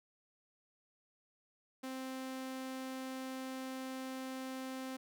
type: tone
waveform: sawtooth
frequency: 261.6 Hz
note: C4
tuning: in tune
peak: -37 dBFS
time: 1.83-4.97 s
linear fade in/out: 10 ms
effects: none